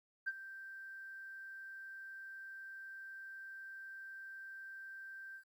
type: tone with ADSR envelope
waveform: sine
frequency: 1568 Hz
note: G6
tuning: in tune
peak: -32 dBFS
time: 0.26-5.44 s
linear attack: 20 ms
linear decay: 38 ms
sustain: -15 dB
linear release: 85 ms
effects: tanh soft clip ceiling -30 dBFS + 12-bit